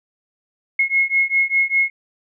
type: beating tone pair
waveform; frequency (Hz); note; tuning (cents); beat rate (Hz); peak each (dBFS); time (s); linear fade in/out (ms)
sine; 2165 / 2170; C#7 / C#7; -41 / -37; 5; -18; 0.79-1.9; 5
effects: none